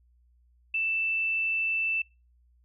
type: tone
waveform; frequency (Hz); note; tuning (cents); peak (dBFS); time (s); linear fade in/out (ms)
sine; 2654; E7; +11; -25; 0.74-2.02; 5
effects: noise-tail reverb RT60 0.3 s tail -26 dB re dry + added 60 Hz sine -60 dBFS peak until 2.64 s